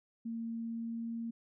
sine tone with pitch glide, 229 to 230.5 Hz, A#3 to A#3, -31 to -19 cents, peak -36 dBFS, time 0.25-1.31 s, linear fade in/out 10 ms, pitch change +12 cents, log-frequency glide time 0.52-1.15 s, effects none

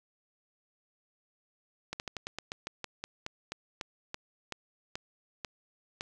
slowing click train, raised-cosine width 0.2 ms, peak -19 dBFS, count 18, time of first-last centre 1.93-6.009 s, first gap 69 ms, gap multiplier 1.14, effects none

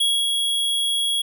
square tone with ADSR envelope, 3322 Hz, G#7, in tune, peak -17 dBFS, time 0-1.22 s, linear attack 9 ms, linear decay 250 ms, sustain -3 dB, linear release 8 ms, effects none

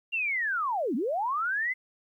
sine linear two-way sweep, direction down then up, 2806 to 207.7 to 2087 Hz, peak -26 dBFS, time 0.12-1.74 s, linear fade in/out 20 ms, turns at 0.95 s, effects 11-bit

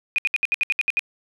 sine tone bursts, 2467 Hz, D#7, 15 cents flat, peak -17 dBFS, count 10, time 0.16-0.993 s, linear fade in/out 0 ms, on 23 ms, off 67 ms, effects none

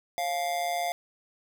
square tone with amplitude modulation, 698.5 Hz, F5, in tune, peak -25 dBFS, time 0.18-0.92 s, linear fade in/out 0 ms, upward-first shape sine, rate 155 Hz, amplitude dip 65%, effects none

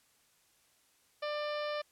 harmonic tone, 595 Hz, D5, 22 cents sharp, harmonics 1 / 2 / 3 / 4 / 5 / 6 / 7 / 8 / 9, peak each -35 / -41 / -45 / -47 / -49 / -51 / -52 / -53 / -54 dBFS, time 1.22-1.82 s, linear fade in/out 10 ms, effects white hiss -69 dBFS RMS until 1.91 s + low-pass 12000 Hz 12 dB/octave

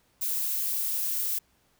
violet noise, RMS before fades -29 dBFS, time 0.21-1.39 s, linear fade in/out 10 ms, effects pink hiss -67 dBFS RMS until 1.79 s

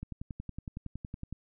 click train, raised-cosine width 5 ms, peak -26 dBFS, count 15, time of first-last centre 0.03-1.326 s, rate 10.8 Hz, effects none

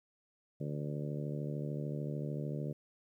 harmonic tone, 73.42 Hz, D2, in tune, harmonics 2 / 3 / 4 / 5 / 6 / 7 / 8, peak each -37 / -44 / -46 / -47 / -48 / -49 / -49 dBFS, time 0.6-2.73 s, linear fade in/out 10 ms, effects 12-bit

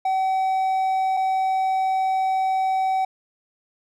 triangle tone pair in turn, 761 / 761 Hz, F#5 / F#5, +48 / +48 cents, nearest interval unison, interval 0 cents, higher neither, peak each -17 dBFS, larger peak neither, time 0.05-1.17 / 1.17-3.05 s, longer second, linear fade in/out 5 ms, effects none

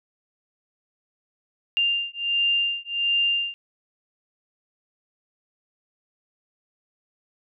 sine beating tone pair, 2794 / 2795.4 Hz, F7 / F7, 0 / +1 cents, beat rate 1.4 Hz, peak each -24 dBFS, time 1.77-3.54 s, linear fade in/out 0 ms, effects none

